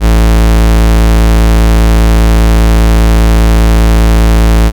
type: tone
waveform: 45% pulse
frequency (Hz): 55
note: A1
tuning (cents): 0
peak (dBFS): -3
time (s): 0-4.72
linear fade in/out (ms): 50
effects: none